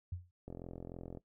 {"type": "tone with exponential decay", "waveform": "sine", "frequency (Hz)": 88.8, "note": "F2", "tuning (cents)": 29, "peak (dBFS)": -35, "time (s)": [0.12, 0.31], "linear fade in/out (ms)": 5, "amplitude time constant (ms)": 41}
{"type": "click train", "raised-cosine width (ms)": 2, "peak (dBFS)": -32, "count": 31, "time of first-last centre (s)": [0.48, 1.173], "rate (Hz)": 43.3}
{"effects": ["noise-tail reverb RT60 0.1 s tail -17 dB re dry"]}